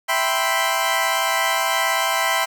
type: chord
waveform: 20% pulse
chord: C major seventh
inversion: first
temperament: equal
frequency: 659.3 / 784 / 987.8 / 1046.5 Hz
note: E5 / G5 / B5 / C6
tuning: 0 / 0 / 0 / 0 cents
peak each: -19 dBFS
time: 0.08-2.46 s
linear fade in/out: 20 ms
effects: none